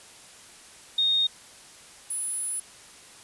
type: tone pair in turn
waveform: sine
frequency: 3700 / 10045 Hz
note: A#7 / D#9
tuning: -14 / +15 cents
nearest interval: octave + perfect fourth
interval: 1729 cents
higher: second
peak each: -20 / -27 dBFS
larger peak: first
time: 0.98-1.27 / 2.1-2.6 s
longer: second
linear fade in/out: 5 ms
effects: white hiss -49 dBFS RMS until 3.23 s + resampled to 24000 Hz